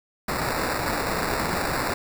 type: noise with sample-and-hold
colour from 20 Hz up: white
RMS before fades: -26 dBFS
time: 0.28-1.94 s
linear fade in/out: 5 ms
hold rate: 3150 Hz
effects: none